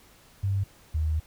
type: tone pair in turn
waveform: sine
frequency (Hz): 98.3 / 78.02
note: G2 / D#2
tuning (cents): +5 / +5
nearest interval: major third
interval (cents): 400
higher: first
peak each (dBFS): -23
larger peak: neither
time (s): 0.43-0.64 / 0.94-1.2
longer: second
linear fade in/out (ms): 10
effects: pink hiss -56 dBFS RMS until 1.26 s